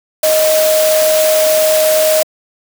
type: tone in noise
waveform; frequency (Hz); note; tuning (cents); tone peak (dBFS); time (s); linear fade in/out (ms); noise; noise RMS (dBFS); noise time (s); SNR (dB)
sine; 624; D#5; +5; -9; 0.23-2.23; 5; white; -17; 0.23-2.23; +5
effects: high-pass 300 Hz 12 dB/octave